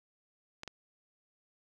clicks, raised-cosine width 0.2 ms, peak -24 dBFS, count 2, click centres 0.634 / 0.677 s, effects none

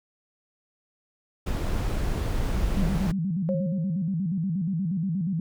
brown noise, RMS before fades -26 dBFS, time 1.46-3.12 s, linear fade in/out 10 ms
sine tone with vibrato, 177.5 Hz, F3, 28 cents sharp, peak -24 dBFS, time 2.77-5.4 s, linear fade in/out 2 ms, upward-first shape square, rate 8.4 Hz, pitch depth 160 cents each way
sine tone with exponential decay, 541 Hz, C#5, 42 cents flat, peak -24 dBFS, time 3.49-4.14 s, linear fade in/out 0 ms, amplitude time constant 140 ms
effects none

